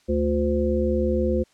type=harmonic tone with a mistuned harmonic; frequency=73.42 Hz; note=D2; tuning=in tune; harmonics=1 / 3 / 5 / 7; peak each=-25 / -25 / -25 / -25 dBFS; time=0.08-1.44 s; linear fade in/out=20 ms; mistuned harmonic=5; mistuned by=-46 cents; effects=white hiss -61 dBFS RMS until 1.53 s + low-pass 7000 Hz 12 dB/octave